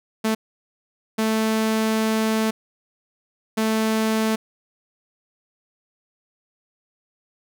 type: tone bursts at uneven times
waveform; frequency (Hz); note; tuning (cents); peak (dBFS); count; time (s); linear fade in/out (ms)
sawtooth; 220; A3; 0; -15; 3; 0.24-0.35 / 1.18-2.51 / 3.57-4.36; 10
effects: none